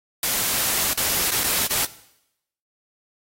white noise with dropouts, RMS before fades -22 dBFS, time 0.23-1.85 s, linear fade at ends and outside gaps 2 ms, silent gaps 0.934-0.974 / 1.306-1.318 / 1.434-1.442 / 1.668-1.706 s, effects noise-tail reverb RT60 0.8 s tail -17 dB re dry + AAC 48 kbps

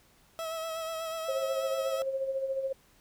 30% pulse tone with vibrato, 649 Hz, E5, 27 cents flat, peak -31 dBFS, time 0.39-2.02 s, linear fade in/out 0 ms, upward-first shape sine, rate 8.2 Hz, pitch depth 29 cents each way
sine tone with tremolo, 536 Hz, C5, 42 cents sharp, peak -27 dBFS, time 1.28-2.73 s, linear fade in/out 10 ms, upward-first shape sine, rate 14 Hz, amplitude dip 55%
effects pink hiss -63 dBFS RMS until 3 s

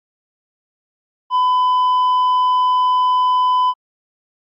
sine tone with tanh clipping, 1004 Hz, B5, 28 cents sharp, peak -13 dBFS, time 1.3-3.74 s, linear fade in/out 50 ms, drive 4 dB, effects Opus 48 kbps

